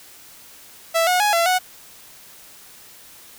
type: tone with pitch steps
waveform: sawtooth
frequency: 661 / 726 / 834 / 676 / 736 Hz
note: E5 / F#5 / G#5 / E5 / F#5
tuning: +5 / -33 / +7 / +43 / -9 cents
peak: -12 dBFS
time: 0.94-1.59 s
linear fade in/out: 20 ms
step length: 130 ms
effects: white hiss -45 dBFS RMS until 3.38 s